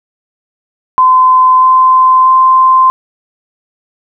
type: tone with pitch steps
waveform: sine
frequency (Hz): 1026 / 1033.1 / 1040.3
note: C6 / C6 / C6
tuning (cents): -34 / -22 / -10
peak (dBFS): -3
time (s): 0.98-2.9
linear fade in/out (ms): 0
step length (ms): 640
effects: none